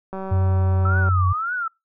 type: click train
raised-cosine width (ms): 1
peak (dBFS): -18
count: 184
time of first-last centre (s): 0.13-1.088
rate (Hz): 191
type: tone with pitch glide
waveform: sine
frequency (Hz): 92.5 to 91.38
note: F#2 to F#2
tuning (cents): 0 to -21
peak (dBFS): -16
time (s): 0.31-1.33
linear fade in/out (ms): 10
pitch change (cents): -21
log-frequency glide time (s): 0.49-0.6
type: tone with vibrato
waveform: sine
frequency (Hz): 1299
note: E6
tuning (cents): -26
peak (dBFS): -22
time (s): 0.85-1.68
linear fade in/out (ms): 5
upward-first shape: triangle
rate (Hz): 1.8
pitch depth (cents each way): 260
effects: noise-tail reverb RT60 0.2 s tail -24 dB re dry